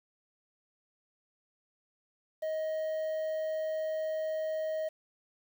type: tone with quantisation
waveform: triangle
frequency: 628 Hz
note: D#5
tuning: 16 cents sharp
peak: -29 dBFS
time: 2.42-4.89 s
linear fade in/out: 10 ms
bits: 9
effects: none